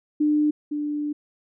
sine tone pair in turn, 299.7 / 295.7 Hz, D4 / D4, +35 / +12 cents, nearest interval unison, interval 23 cents, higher first, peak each -17 / -24 dBFS, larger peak first, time 0.2-0.51 / 0.71-1.13 s, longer second, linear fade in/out 10 ms, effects none

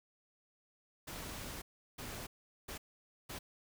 pink noise bursts at uneven times, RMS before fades -45 dBFS, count 4, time 1.07-1.62 / 1.98-2.27 / 2.68-2.78 / 3.29-3.39 s, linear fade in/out 10 ms, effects none

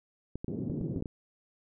clicks, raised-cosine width 3 ms, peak -23 dBFS, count 7, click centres 0.356 / 0.445 / 0.699 / 0.812 / 0.962 / 1.024 / 1.058 s
pink band-pass noise, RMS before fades -35 dBFS, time 0.48-1.01 s, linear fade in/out 2 ms, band 130 to 340 Hz, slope 24 dB/octave
effects none

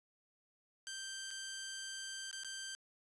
10% pulse tone with dropouts, 1568 Hz, G6, in tune, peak -34 dBFS, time 0.87-2.75 s, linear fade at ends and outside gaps 0 ms, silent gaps 1.306-1.311 / 2.312-2.329 / 2.435-2.446 s, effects resampled to 22050 Hz + 10-bit

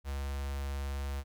square tone with notch filter, 69.3 Hz, C#2, in tune, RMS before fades -36 dBFS, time 0.04-1.24 s, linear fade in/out 50 ms, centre 270 Hz, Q 0.86, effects none

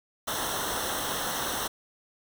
pink noise with comb filter, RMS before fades -31 dBFS, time 0.27-1.68 s, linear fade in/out 10 ms, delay 0.42 ms, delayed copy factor -0.8, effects none

